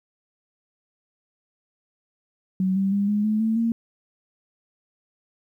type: tone with pitch steps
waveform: sine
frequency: 187.9 / 194.3 / 200.9 / 207.8 / 214.8 / 222.2 / 229.7 Hz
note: F#3 / G3 / G3 / G#3 / A3 / A3 / A#3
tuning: +27 / -15 / +43 / +1 / -41 / +17 / -25 cents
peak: -19 dBFS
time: 2.6-3.72 s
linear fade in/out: 2 ms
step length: 160 ms
effects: 10-bit